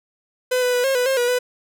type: tone with pitch steps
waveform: 45% pulse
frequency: 504 / 496.6 / 492.7 / 538 / 495.3 / 534 / 484.9 / 497.1 Hz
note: B4 / B4 / B4 / C5 / B4 / C5 / B4 / B4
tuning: +35 / +9 / -4 / +48 / +5 / +35 / -32 / +11 cents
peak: -17 dBFS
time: 0.51-1.39 s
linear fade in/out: 10 ms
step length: 110 ms
effects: none